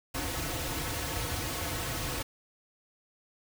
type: noise with comb filter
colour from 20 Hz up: pink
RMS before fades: -34 dBFS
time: 0.14-2.23 s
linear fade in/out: 10 ms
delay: 5 ms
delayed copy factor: -0.85
effects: none